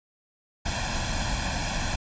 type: noise with comb filter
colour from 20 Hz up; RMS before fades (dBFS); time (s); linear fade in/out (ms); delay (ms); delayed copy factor
pink; -28; 0.65-1.96; 10; 1.2; +0.8
effects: resampled to 16000 Hz